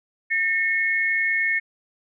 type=tone pair together; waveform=sine; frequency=1813 / 2183 Hz; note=A#6 / C#7; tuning=-49 / -27 cents; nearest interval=minor third; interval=322 cents; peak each=-22 dBFS; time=0.3-1.6 s; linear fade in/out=20 ms; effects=none